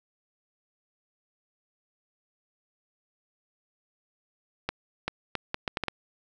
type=accelerating click train; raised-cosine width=0.3 ms; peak=-12 dBFS; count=8; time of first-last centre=4.69-5.883 s; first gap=390 ms; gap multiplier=0.7; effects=none